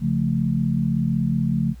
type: chord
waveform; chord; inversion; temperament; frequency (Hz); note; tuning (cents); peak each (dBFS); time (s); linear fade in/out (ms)
sine; Db augmented; none; equal; 138.59 / 174.61 / 220; Db3 / F3 / A3; 0 / 0 / 0; -23; 0-1.75; 50
effects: added 60 Hz sine -38 dBFS peak until 1.8 s + pink hiss -57 dBFS RMS until 1.8 s